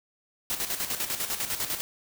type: noise with tremolo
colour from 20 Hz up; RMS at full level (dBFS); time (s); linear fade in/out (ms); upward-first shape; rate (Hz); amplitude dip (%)
white; -29; 0.5-1.81; 0; square; 10; 60
effects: none